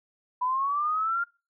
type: linear sweep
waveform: sine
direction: up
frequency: 984 to 1406 Hz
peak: -24 dBFS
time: 0.41-1.24 s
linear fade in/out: 10 ms
effects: noise-tail reverb RT60 0.3 s tail -23 dB re dry

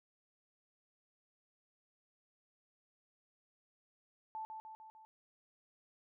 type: tone with echo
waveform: sine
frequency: 877 Hz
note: A5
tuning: 6 cents flat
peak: -40 dBFS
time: 4.35-4.45 s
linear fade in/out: 0 ms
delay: 150 ms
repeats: 4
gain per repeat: -4 dB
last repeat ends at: 5.05 s
effects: none

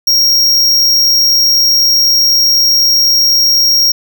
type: tone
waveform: square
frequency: 5588 Hz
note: F8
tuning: in tune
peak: -7 dBFS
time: 0.07-3.92 s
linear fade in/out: 5 ms
effects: none

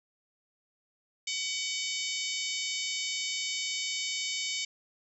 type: harmonic tone with a mistuned harmonic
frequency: 754 Hz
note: F#5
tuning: 32 cents sharp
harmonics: 3 / 4 / 5 / 6 / 7 / 8 / 9 / 10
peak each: -37 / -38 / -39 / -40 / -40 / -41 / -42 / -42 dBFS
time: 1.27-4.65 s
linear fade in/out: 5 ms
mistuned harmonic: 5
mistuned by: -44 cents
effects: none

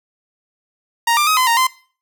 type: tone with pitch steps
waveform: sawtooth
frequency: 933 / 1190 / 1264 / 1023 / 929 / 1034 Hz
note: A#5 / D6 / D#6 / C6 / A#5 / C6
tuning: +1 / +22 / +27 / -39 / -6 / -21 cents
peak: -9 dBFS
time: 1.07-1.67 s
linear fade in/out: 5 ms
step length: 100 ms
effects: noise-tail reverb RT60 0.4 s tail -19 dB re dry

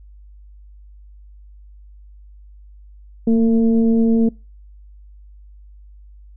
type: tone with frequency modulation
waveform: sine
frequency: 228.4 Hz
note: A#3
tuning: 35 cents flat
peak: -11 dBFS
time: 3.27-4.29 s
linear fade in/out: 5 ms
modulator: 224 Hz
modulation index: 0.66
effects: noise-tail reverb RT60 0.3 s tail -25 dB re dry + added 50 Hz sine -40 dBFS peak until 6.36 s

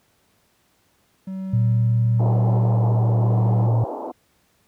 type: tone with tremolo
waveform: triangle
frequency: 190 Hz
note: F#3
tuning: 46 cents sharp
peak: -24 dBFS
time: 1.27-3.67 s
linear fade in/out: 5 ms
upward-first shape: sine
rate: 1 Hz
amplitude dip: 40%
type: tone with pitch glide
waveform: sine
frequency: 116.54 to 115.07 Hz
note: A#2 to A#2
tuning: 0 to -22 cents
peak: -15 dBFS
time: 1.53-3.84 s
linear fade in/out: 5 ms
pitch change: -22 cents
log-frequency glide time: 2.68-2.74 s
type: band-pass noise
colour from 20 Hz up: white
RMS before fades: -30 dBFS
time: 2.19-4.12 s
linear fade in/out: 10 ms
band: 260 to 910 Hz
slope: 48 dB/octave
effects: pink hiss -63 dBFS RMS until 4.67 s + high-pass 60 Hz 12 dB/octave

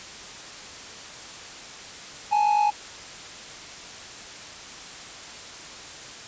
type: tone pair together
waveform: triangle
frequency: 834 / 883.6 Hz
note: G#5 / A5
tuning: +7 / +7 cents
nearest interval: minor second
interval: 100 cents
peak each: -17 / -24 dBFS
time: 2.31-2.71 s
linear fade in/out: 20 ms
effects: white hiss -40 dBFS RMS until 6.27 s + resampled to 16000 Hz

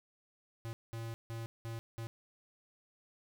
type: tone bursts at uneven times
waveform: square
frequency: 114.4 Hz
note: A#2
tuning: 32 cents flat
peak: -40 dBFS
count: 5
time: 0.65-0.73 / 0.93-1.14 / 1.3-1.46 / 1.65-1.79 / 1.98-2.07 s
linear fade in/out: 0 ms
effects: none

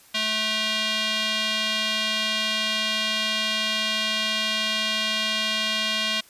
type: tone with band-pass filter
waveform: square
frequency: 217 Hz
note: A3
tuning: 24 cents flat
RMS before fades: -25 dBFS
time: 0.14-6.21 s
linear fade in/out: 10 ms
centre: 3300 Hz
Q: 2.3
effects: white hiss -53 dBFS RMS until 6.29 s + resampled to 32000 Hz

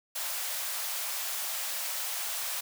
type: high-pass noise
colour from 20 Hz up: white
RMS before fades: -34 dBFS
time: 0.15-2.61 s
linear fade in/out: 10 ms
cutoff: 540 Hz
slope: 48 dB/octave
effects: none

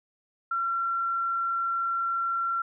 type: tone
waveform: sine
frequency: 1363 Hz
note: F6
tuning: 43 cents flat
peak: -25 dBFS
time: 0.51-2.62 s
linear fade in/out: 5 ms
effects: none

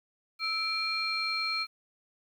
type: tone cluster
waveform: sine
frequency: 1310 / 2353 / 4223 Hz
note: E6 / D7 / C8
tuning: -11 / +3 / +15 cents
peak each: -35 / -32 / -31 dBFS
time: 0.39-1.67 s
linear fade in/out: 50 ms
effects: tanh soft clip ceiling -20 dBFS + 10-bit

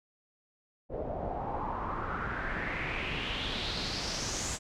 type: noise with low-pass filter sweep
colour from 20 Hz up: pink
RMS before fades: -35 dBFS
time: 0.89-4.59 s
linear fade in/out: 50 ms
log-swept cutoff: 550 to 7500 Hz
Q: 4
effects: none

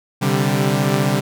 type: chord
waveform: sawtooth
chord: C suspended second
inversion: none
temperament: equal with one note detuned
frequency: 131.8 / 146.83 / 196 Hz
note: C3 / D3 / G3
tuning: +13 / 0 / 0 cents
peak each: -16 dBFS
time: 0.21-1.21 s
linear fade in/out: 20 ms
effects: none

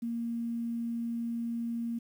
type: tone with quantisation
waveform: sine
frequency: 233.1 Hz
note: A#3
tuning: in tune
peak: -31 dBFS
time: 0.02-1.99 s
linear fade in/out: 10 ms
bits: 10
effects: none

